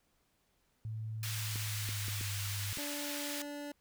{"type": "tone with pitch glide", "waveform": "sine", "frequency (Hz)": [110, 100.87], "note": ["A2", "G2"], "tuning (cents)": [0, 50], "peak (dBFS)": -37, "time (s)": [0.85, 2.73], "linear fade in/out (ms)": 0, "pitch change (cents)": -150, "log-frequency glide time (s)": [1.2, 2.38]}
{"type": "high-pass noise", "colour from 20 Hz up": "pink", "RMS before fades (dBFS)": -41, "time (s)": [1.23, 3.42], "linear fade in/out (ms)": 2, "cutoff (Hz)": 2000, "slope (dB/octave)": 12}
{"type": "clicks", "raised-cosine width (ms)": 3, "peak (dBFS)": -33, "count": 5, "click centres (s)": [1.558, 1.89, 2.083, 2.211, 2.773]}
{"type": "tone", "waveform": "25% pulse", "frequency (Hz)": 290, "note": "D4", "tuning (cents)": -22, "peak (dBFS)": -37, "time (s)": [2.78, 3.72], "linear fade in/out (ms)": 5}
{"effects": ["pink hiss -75 dBFS RMS until 3.8 s"]}